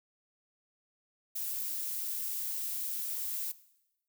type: noise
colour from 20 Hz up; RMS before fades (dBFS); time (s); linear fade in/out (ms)
violet; -36; 1.35-3.52; 10
effects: noise-tail reverb RT60 0.9 s tail -18 dB re dry